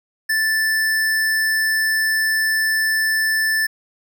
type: tone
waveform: square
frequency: 1760 Hz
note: A6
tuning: in tune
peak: -17 dBFS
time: 0.29-3.67 s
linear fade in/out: 10 ms
effects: none